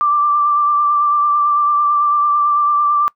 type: tone with vibrato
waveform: sine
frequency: 1176 Hz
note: D6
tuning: 2 cents sharp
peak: -11 dBFS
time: 0.01-3.08 s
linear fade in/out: 0 ms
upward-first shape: sine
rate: 9 Hz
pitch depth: 21 cents each way
effects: noise-tail reverb RT60 0.1 s tail -22 dB re dry